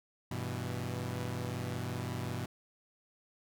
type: chord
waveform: sawtooth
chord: E minor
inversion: first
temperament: equal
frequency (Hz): 98 / 123.47 / 164.81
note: G2 / B2 / E3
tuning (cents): 0 / 0 / 0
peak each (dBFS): -36 / -34 / -39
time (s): 0.31-2.46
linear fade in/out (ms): 5
effects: none